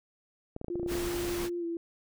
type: clicks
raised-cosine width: 2 ms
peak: -24 dBFS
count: 10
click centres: 0.564 / 0.614 / 0.645 / 0.683 / 0.756 / 0.797 / 0.831 / 0.862 / 0.918 / 0.954 s
type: tone with pitch glide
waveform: sine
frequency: 348.2 to 336.5 Hz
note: F4 to E4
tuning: -5 to +36 cents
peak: -31 dBFS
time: 0.7-1.77 s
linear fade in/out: 2 ms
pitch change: -59 cents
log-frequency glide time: 1.59-1.65 s
type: noise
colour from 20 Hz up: pink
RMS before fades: -37 dBFS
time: 0.87-1.5 s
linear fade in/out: 50 ms
effects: none